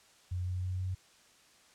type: tone with pitch steps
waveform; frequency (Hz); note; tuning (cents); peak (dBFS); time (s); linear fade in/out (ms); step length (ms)
sine; 90.3 / 91.14 / 91.98 / 92.84; F#2 / F#2 / F#2 / F#2; -42 / -26 / -10 / +6; -32; 0.31-0.95; 10; 160
effects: white hiss -62 dBFS RMS until 1.74 s + low-pass 8000 Hz 12 dB/octave